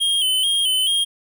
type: tone with vibrato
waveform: square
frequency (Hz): 3136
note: G7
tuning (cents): 0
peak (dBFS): -17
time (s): 0-1.05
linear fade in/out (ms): 20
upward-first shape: square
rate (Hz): 2.3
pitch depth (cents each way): 55
effects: none